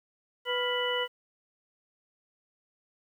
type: harmonic tone with a mistuned harmonic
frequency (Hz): 493.9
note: B4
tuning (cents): 0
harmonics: 1 / 2 / 3 / 4 / 6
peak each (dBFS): -31 / -35 / -37 / -35 / -32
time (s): 0.45-1.08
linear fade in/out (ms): 50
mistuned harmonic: 3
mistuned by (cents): -94
effects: 10-bit